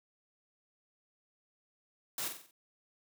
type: noise with echo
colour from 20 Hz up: white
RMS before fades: -37 dBFS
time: 2.18-2.28 s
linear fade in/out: 2 ms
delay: 46 ms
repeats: 5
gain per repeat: -6 dB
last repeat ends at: 2.51 s
effects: high-pass 100 Hz 12 dB/octave